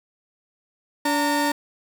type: tone pair together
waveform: 30% pulse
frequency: 288.5 / 916 Hz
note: D4 / A#5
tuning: -31 / -31 cents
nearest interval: octave + minor sixth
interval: 2000 cents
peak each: -20 dBFS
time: 1.05-1.52 s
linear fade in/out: 5 ms
effects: none